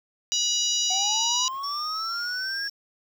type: harmonic tone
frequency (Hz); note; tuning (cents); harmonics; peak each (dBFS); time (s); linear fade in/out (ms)
970; B5; -31; 3 / 4 / 5 / 6 / 7; -28 / -28 / -30 / -27 / -31; 0.32-1.48; 0
type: linear sweep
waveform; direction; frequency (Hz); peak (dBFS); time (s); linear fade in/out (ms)
triangle; up; 739 to 1655; -28; 0.9-2.68; 5
type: tone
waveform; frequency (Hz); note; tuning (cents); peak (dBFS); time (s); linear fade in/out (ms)
sine; 5460; F8; -40; -30; 1.63-2.7; 10
effects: 8-bit